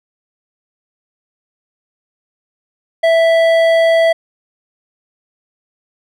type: tone with hard clipping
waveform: sine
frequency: 659.3 Hz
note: E5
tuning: in tune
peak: -10 dBFS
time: 3.03-4.13 s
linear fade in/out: 10 ms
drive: 10 dB
effects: none